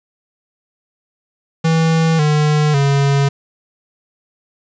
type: tone with pitch steps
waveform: square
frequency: 162.4 / 150.65 / 139.75 Hz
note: E3 / D3 / C#3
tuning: -26 / +44 / +14 cents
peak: -12 dBFS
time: 1.64-3.29 s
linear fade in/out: 10 ms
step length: 550 ms
effects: resampled to 16000 Hz + 7-bit